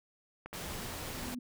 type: clicks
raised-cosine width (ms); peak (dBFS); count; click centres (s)
0.5; -28; 2; 0.46 / 0.53
type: noise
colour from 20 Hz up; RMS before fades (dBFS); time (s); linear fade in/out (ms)
pink; -41; 0.53-1.35; 10
type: tone with exponential growth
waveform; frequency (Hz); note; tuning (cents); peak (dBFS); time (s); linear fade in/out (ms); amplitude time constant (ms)
sine; 246.9; B3; 0; -37; 0.74-1.39; 5; 140
effects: none